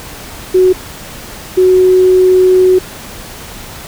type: tone pair in turn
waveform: sine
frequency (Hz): 370 / 370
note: F#4 / F#4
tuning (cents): 0 / 0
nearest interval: unison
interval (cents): 0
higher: neither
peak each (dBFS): -4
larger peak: neither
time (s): 0.54-0.73 / 1.57-2.79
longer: second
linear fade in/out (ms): 10
effects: pink hiss -29 dBFS RMS until 3.87 s